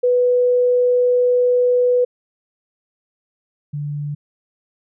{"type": "tone pair in turn", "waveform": "sine", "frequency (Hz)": [493.9, 146.29], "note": ["B4", "D3"], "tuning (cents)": [0, -6], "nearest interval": "octave + major sixth", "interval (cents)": 2106, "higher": "first", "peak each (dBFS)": [-12, -22], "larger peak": "first", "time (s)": [[0.03, 2.05], [3.73, 4.15]], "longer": "first", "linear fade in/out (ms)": 10, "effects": []}